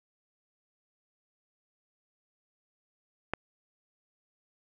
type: click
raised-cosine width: 0.5 ms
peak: -14 dBFS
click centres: 3.336 s
effects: none

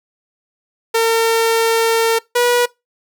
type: tone pair in turn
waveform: sawtooth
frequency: 454.7 / 485.2 Hz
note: A#4 / B4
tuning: -43 / -31 cents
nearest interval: minor second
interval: 112 cents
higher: second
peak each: -8 dBFS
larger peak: neither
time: 0.94-2.19 / 2.35-2.66 s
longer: first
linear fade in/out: 10 ms
effects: noise-tail reverb RT60 0.2 s tail -22 dB re dry

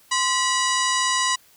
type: harmonic tone with a mistuned harmonic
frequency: 974 Hz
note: B5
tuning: 24 cents flat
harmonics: 1 / 2 / 3 / 4 / 5 / 6 / 7 / 8 / 9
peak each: -23 / -26 / -28 / -29 / -30 / -31 / -31 / -32 / -33 dBFS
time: 0.11-1.36 s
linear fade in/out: 10 ms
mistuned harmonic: 1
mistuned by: +110 cents
effects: white hiss -55 dBFS RMS until 1.56 s

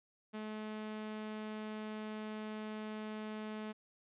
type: tone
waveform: sawtooth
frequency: 215 Hz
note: A3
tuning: 40 cents flat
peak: -37 dBFS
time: 0.33-3.73 s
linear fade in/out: 20 ms
effects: resampled to 8000 Hz

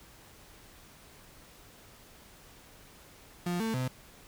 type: tone with pitch steps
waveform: 35% pulse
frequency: 175.8 / 223.7 / 128.2 Hz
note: F3 / A3 / C3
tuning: +12 / +29 / -35 cents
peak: -28 dBFS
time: 3.46-3.88 s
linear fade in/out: 5 ms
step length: 140 ms
effects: pink hiss -55 dBFS RMS until 4.27 s

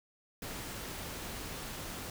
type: noise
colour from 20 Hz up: pink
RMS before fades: -42 dBFS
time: 0.42-2.1 s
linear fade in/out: 2 ms
effects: none

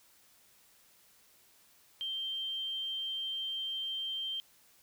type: tone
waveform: sine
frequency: 3147 Hz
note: G7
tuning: 6 cents sharp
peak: -34 dBFS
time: 2.01-4.4 s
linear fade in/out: 0 ms
effects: white hiss -64 dBFS RMS until 4.82 s

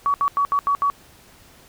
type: tone bursts at uneven times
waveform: sine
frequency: 1131 Hz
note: C#6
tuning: 34 cents sharp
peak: -16 dBFS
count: 6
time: 0.06-0.14 / 0.21-0.28 / 0.37-0.45 / 0.52-0.59 / 0.67-0.75 / 0.82-0.9 s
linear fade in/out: 0 ms
effects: pink hiss -50 dBFS RMS until 1.68 s

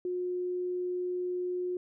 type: tone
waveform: sine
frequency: 360.2 Hz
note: F#4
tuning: 46 cents flat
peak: -30 dBFS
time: 0.05-1.77 s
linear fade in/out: 2 ms
effects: none

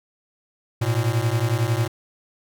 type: beating tone pair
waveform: square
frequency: 110 / 121 Hz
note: A2 / B2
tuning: 0 / -35 cents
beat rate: 11 Hz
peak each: -23 dBFS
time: 0.81-1.88 s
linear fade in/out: 10 ms
effects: none

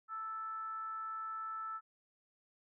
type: tone with frequency modulation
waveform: sine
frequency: 1318.5 Hz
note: E6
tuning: in tune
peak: -39 dBFS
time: 0.08-1.81 s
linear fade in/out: 50 ms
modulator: 429 Hz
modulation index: 0.26
effects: none

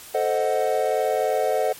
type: chord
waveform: triangle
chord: A diminished seventh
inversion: none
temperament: equal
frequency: 440 / 523.3 / 622.3 / 740 Hz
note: A4 / C5 / Eb5 / Gb5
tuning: 0 / 0 / 0 / 0 cents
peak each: -23 dBFS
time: 0.14-1.73 s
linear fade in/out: 10 ms
effects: white hiss -42 dBFS RMS until 1.79 s + MP3 64 kbps

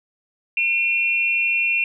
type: tone pair together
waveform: sine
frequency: 2410 / 2716 Hz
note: D7 / F7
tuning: +44 / -49 cents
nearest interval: major second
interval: 207 cents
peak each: -20 dBFS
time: 0.57-1.84 s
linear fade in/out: 2 ms
effects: none

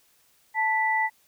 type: tone pair together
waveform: sine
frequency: 880 / 1974.3 Hz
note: A5 / B6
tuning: 0 / -1 cents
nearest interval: octave + major second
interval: 1399 cents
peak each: -24 dBFS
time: 0.54-1.1 s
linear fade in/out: 50 ms
effects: white hiss -63 dBFS RMS until 1.27 s

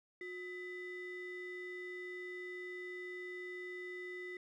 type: ring-modulated tone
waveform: triangle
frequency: 818 Hz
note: G#5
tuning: 26 cents flat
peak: -38 dBFS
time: 0.21-4.37 s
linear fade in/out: 2 ms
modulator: 1180 Hz
effects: none

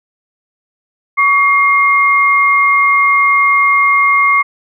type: tone pair together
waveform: sine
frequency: 1129.8 / 2130 Hz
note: C#6 / C7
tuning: +33 / +30 cents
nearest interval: major seventh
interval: 1097 cents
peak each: -10 dBFS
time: 1.17-4.43 s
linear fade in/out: 20 ms
effects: none

